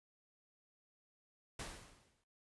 pink noise with exponential decay, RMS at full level -43 dBFS, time 1.59-2.24 s, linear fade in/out 5 ms, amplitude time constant 140 ms, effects noise-tail reverb RT60 0.3 s tail -18 dB re dry + resampled to 24000 Hz

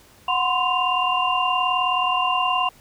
sine tone cluster, 734 / 1018 / 1057 / 2790 Hz, F#5 / C6 / C6 / F7, -14 / -48 / +17 / -2 cents, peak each -24 dBFS, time 0.28-2.69 s, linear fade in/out 5 ms, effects pink hiss -52 dBFS RMS until 2.8 s

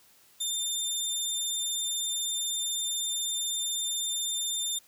20% pulse tone, 3596 Hz, A7, 37 cents sharp, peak -23 dBFS, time 0.4-4.79 s, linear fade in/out 10 ms, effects white hiss -60 dBFS RMS until 4.87 s

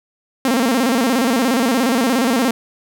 sawtooth tone with vibrato, 247.1 Hz, B3, 1 cent sharp, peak -10 dBFS, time 0.45-2.51 s, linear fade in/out 2 ms, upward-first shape square, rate 17 Hz, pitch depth 130 cents each way, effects none

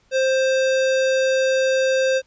square tone, 526 Hz, C5, 9 cents sharp, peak -17 dBFS, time 0.11-2.22 s, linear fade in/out 50 ms, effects pink hiss -61 dBFS RMS until 2.26 s + resampled to 16000 Hz

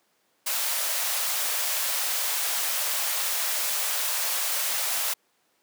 white high-pass noise, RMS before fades -27 dBFS, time 0.46-5.14 s, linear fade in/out 10 ms, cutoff 500 Hz, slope 48 dB/octave, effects pink hiss -68 dBFS RMS until 5.62 s + high-pass 300 Hz 12 dB/octave

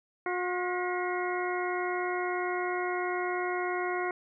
harmonic tone with a mistuned harmonic, 359.7 Hz, F#4, 49 cents flat, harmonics 1 / 2 / 3 / 4 / 5 / 6, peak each -32 / -35 / -37 / -38 / -39 / -40 dBFS, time 0.26-4.11 s, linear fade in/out 2 ms, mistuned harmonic 5, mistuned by +100 cents, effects none

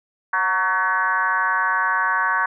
sine tone with frequency modulation, 1317 Hz, E6, 2 cents flat, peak -17 dBFS, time 0.33-2.46 s, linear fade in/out 5 ms, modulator 195 Hz, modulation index 2.2, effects none

